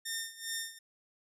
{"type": "tone with tremolo", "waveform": "10% pulse", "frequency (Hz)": 1817, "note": "A#6", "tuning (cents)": -45, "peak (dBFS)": -25, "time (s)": [0.05, 0.79], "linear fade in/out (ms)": 10, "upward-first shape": "sine", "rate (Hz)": 2.5, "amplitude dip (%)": 85, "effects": ["resampled to 32000 Hz"]}